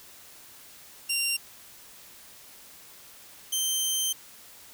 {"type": "tone pair in turn", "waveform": "15% pulse", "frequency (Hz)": [2769, 3121], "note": ["F7", "G7"], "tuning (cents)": [-15, -8], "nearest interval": "major second", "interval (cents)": 207, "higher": "second", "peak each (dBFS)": -18, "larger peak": "neither", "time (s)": [[1.09, 1.37], [3.52, 4.13]], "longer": "second", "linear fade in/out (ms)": 10, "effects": ["white hiss -50 dBFS RMS until 4.73 s"]}